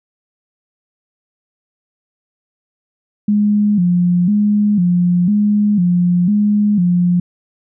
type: tone with vibrato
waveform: sine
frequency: 191.6 Hz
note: G3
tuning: 39 cents flat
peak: -10 dBFS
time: 3.28-7.2 s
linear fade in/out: 5 ms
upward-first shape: square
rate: 1 Hz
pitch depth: 140 cents each way
effects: none